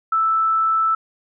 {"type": "tone", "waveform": "sine", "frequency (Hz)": 1318.5, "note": "E6", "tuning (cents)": 0, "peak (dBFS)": -15, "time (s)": [0.12, 0.95], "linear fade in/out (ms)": 5, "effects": []}